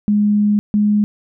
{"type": "tone pair in turn", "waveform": "sine", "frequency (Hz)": [207.7, 208.5], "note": ["G#3", "G#3"], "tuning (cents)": [0, 7], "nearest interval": "unison", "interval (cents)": 7, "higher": "second", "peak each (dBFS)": -11, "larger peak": "neither", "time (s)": [[0.08, 0.59], [0.74, 1.04]], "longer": "first", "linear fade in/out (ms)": 0, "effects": []}